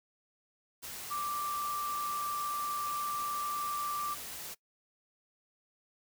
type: tone in noise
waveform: sine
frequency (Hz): 1174.7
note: D6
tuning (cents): 0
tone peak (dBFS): -33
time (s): 1.1-4.15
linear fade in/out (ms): 20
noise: white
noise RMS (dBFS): -43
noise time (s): 0.82-4.55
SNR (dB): +7
effects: noise-tail reverb RT60 0.1 s tail -21 dB re dry